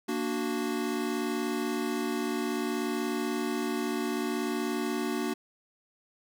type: chord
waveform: square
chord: Bb augmented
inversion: none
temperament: equal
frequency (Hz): 233.1 / 293.7 / 370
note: Bb3 / D4 / F#4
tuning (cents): 0 / 0 / 0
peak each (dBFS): -34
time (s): 0.08-5.34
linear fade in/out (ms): 10
effects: none

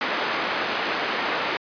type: band-pass noise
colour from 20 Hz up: white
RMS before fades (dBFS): -26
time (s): 0.01-1.57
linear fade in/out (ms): 2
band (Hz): 280 to 2100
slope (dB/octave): 12
effects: resampled to 11025 Hz

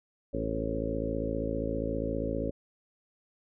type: harmonic tone with a mistuned harmonic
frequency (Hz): 55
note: A1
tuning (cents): 0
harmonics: 1 / 2 / 3 / 4 / 5 / 6 / 7 / 8 / 9 / 10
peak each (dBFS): -37 / -39 / -41 / -39 / -36 / -40 / -42 / -38 / -41 / -36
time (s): 0.33-2.51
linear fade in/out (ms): 10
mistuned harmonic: 9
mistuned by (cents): -21
effects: none

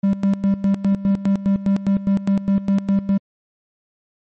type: tone with tremolo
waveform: triangle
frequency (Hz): 197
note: G3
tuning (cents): +9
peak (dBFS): -11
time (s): 0.03-3.18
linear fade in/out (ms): 10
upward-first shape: square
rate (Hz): 4.9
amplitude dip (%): 80
effects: MP3 32 kbps

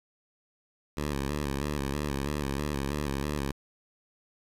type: tone with vibrato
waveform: 10% pulse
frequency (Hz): 71.3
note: C#2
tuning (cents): +49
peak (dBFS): -21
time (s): 0.97-3.52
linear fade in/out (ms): 5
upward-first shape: square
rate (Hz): 3.1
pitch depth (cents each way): 63
effects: resampled to 32000 Hz + 8-bit

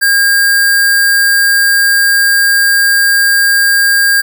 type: tone with sample-and-hold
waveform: sine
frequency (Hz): 1617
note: G#6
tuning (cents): -47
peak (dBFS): -6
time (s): 0.01-4.22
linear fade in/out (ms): 20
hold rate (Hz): 6300
effects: none

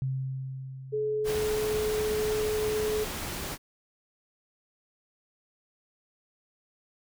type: tone with exponential decay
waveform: sine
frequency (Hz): 132.3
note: C3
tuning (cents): +20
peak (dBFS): -26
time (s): 0.02-2.51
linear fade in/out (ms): 0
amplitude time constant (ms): 540
type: tone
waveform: sine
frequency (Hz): 427.9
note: A4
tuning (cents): -48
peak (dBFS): -26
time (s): 0.92-3.05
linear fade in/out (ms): 20
type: noise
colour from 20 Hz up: pink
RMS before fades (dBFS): -35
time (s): 1.24-3.58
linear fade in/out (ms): 50
effects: none

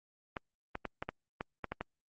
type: clicks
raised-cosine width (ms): 0.5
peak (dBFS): -21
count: 9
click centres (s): 0.368 / 0.754 / 0.853 / 1.025 / 1.09 / 1.409 / 1.643 / 1.72 / 1.81
effects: Opus 24 kbps

